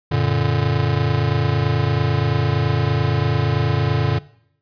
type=chord; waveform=square; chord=Gb augmented; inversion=none; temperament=just; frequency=92.5 / 115.62 / 144.53 Hz; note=Gb2 / Bb2 / D3; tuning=0 / -14 / -27 cents; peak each=-24 / -21 / -20 dBFS; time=0.11-4.19 s; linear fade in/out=10 ms; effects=noise-tail reverb RT60 0.7 s tail -20 dB re dry + resampled to 11025 Hz